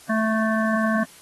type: harmonic tone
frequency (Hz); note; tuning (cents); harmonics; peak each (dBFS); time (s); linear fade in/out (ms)
220; A3; 0; 1 / 3 / 5 / 7 / 8; -21 / -26 / -28 / -29 / -30; 0.09-1.04; 10
effects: white hiss -48 dBFS RMS until 1.21 s + AAC 32 kbps